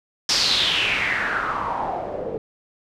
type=noise with low-pass filter sweep; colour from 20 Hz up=white; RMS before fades=-23 dBFS; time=0.29-2.38 s; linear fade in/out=2 ms; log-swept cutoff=5300 to 440 Hz; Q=5.1; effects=none